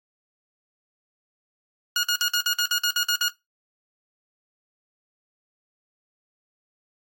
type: tone bursts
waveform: 15% pulse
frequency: 1437 Hz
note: F6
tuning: 49 cents sharp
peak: -13 dBFS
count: 11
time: 1.96-3.283 s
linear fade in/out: 2 ms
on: 73 ms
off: 52 ms
effects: noise-tail reverb RT60 0.2 s tail -20 dB re dry + AAC 48 kbps